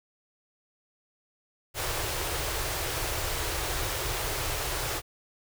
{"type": "band-stop noise", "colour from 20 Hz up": "pink", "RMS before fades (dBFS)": -31, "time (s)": [1.74, 5.02], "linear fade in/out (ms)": 50, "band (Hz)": [140, 320], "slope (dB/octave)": 48, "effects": []}